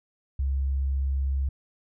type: tone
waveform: sine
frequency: 67.8 Hz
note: C#2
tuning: 38 cents flat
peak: -23 dBFS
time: 0.39-1.49 s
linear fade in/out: 5 ms
effects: none